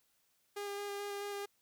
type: tone with vibrato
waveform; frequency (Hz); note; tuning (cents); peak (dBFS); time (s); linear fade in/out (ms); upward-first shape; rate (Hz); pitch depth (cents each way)
sawtooth; 405.1; G#4; -43; -35; 0.56-1.46; 10; square; 4.6; 10
effects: white hiss -75 dBFS RMS until 1.61 s